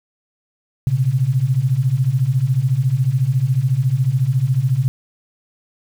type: beating tone pair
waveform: sine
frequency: 121.4 / 135.4 Hz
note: B2 / C#3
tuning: -29 / -40 cents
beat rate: 14 Hz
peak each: -18 / -16 dBFS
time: 0.87-4.88 s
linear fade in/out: 0 ms
effects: 7-bit